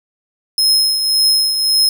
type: tone with tremolo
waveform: 40% pulse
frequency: 5150 Hz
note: E8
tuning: 41 cents flat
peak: -8 dBFS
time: 0.58-1.89 s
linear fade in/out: 2 ms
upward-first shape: triangle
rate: 1.8 Hz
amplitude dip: 55%
effects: 7-bit